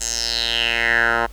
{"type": "tone with band-pass filter sweep", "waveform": "10% pulse", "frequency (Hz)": 116.54, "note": "A#2", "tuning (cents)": 0, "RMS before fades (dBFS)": -20, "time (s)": [0, 1.27], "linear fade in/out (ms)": 20, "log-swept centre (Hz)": [7300, 1100], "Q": 4.8, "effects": ["added 50 Hz sine -35 dBFS peak until 1.32 s", "pink hiss -49 dBFS RMS until 1.32 s"]}